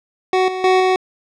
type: tone with level steps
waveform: 25% pulse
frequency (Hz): 372.6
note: F#4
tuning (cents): +12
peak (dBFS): -9 / -18 / -7 / -9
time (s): 0.33-0.96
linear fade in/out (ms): 2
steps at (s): 0.48 / 0.64 / 0.8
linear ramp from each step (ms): 2
effects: low-pass 4000 Hz 12 dB/octave